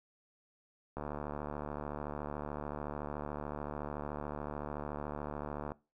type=click train; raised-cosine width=1 ms; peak=-25 dBFS; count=351; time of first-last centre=0.97-5.719 s; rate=73.7 Hz; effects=noise-tail reverb RT60 0.3 s tail -21 dB re dry